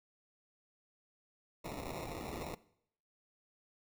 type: noise with sample-and-hold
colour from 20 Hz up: blue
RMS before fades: -43 dBFS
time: 1.64-2.55 s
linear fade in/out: 10 ms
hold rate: 1575 Hz
effects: noise-tail reverb RT60 0.7 s tail -20 dB re dry